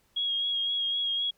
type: tone with vibrato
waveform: sine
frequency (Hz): 3290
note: G#7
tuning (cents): -17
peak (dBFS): -26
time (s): 0.16-1.31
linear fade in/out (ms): 10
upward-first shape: sine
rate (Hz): 3.9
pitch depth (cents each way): 24
effects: pink hiss -68 dBFS RMS until 1.37 s